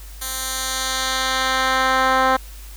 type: tone with band-pass filter sweep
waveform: 10% pulse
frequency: 261.6 Hz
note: C4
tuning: in tune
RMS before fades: -20 dBFS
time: 0.21-2.37 s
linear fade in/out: 10 ms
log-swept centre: 12000 to 990 Hz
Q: 0.73
effects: added 50 Hz sine -35 dBFS peak until 2.76 s + white hiss -44 dBFS RMS until 2.76 s